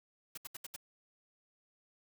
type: noise bursts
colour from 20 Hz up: white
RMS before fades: -44 dBFS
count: 5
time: 0.35-0.763 s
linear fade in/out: 5 ms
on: 25 ms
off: 72 ms
effects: none